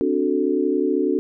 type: chord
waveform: sine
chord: D dominant seventh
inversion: third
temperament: equal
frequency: 261.6 / 293.7 / 370 / 440 Hz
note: C4 / D4 / F#4 / A4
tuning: 0 / 0 / 0 / 0 cents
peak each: -25 / -22 / -22 / -24 dBFS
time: 0.01-1.19 s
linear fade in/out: 0 ms
effects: none